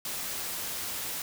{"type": "noise", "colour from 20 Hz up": "white", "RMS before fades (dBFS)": -35, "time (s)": [0.05, 1.22], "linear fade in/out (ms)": 2, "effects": []}